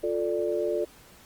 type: chord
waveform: sine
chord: D minor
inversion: first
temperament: just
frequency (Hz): 352.4 / 440.5 / 587.3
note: F4 / A4 / D5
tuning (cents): +16 / +2 / 0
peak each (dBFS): -29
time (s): 0.03-0.85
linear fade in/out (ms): 10
effects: pink hiss -53 dBFS RMS until 1.25 s + Opus 24 kbps